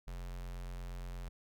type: tone with notch filter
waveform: square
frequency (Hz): 44.26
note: F1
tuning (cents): +24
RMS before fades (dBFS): -43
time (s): 0.07-1.29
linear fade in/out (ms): 10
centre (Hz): 290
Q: 1.7
effects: none